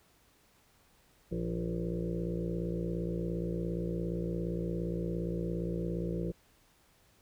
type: harmonic tone with a mistuned harmonic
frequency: 57.3 Hz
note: A#1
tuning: 29 cents flat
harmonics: 1 / 2 / 3 / 5 / 6 / 7 / 8 / 9 / 10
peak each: -40 / -43 / -35 / -48 / -39 / -44 / -42 / -45 / -51 dBFS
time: 1.31-6.32 s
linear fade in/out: 10 ms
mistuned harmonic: 8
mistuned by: +32 cents
effects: pink hiss -66 dBFS RMS until 7.21 s

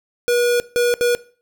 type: tone bursts at uneven times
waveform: square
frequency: 482.7 Hz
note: B4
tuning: 40 cents flat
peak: -15 dBFS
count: 3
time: 0.28-0.6 / 0.76-0.94 / 1.01-1.15 s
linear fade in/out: 0 ms
effects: noise-tail reverb RT60 0.4 s tail -19 dB re dry

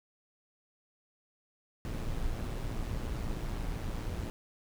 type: noise with amplitude modulation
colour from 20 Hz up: brown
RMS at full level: -33 dBFS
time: 1.85-4.3 s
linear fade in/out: 0 ms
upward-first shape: sine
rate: 115 Hz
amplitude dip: 45%
effects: none

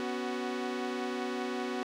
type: chord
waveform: sawtooth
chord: B suspended second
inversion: none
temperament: equal with one note detuned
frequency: 246.9 / 277.2 / 373 Hz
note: B3 / C#4 / F#4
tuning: 0 / 0 / +14 cents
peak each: -32 / -37 / -32 dBFS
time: 0-1.83 s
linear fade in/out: 0 ms
effects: low-pass 5000 Hz 12 dB/octave + 11-bit

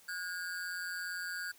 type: ring-modulated tone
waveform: square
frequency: 1536 Hz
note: G6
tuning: 36 cents flat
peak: -35 dBFS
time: 0.08-1.52 s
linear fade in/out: 10 ms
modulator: 88.8 Hz
effects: white hiss -61 dBFS RMS until 1.58 s

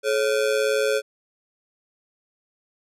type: ring-modulated tone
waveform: square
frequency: 487.5 Hz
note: B4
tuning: 23 cents flat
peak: -17 dBFS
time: 0.03-1.02 s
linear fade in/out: 50 ms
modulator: 59 Hz
effects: low-pass 11000 Hz 12 dB/octave

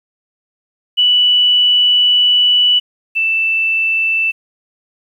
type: tone pair in turn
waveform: sine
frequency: 2960 / 2655 Hz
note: F#7 / E7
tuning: 0 / +12 cents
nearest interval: major second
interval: 188 cents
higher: first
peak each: -8 / -12 dBFS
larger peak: first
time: 0.97-2.8 / 3.15-4.32 s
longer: first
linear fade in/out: 20 ms
effects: 8-bit

